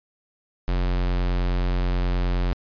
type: tone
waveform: square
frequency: 44.74 Hz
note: F1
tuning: 43 cents sharp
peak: -21 dBFS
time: 0.68-2.53 s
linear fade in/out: 0 ms
effects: resampled to 11025 Hz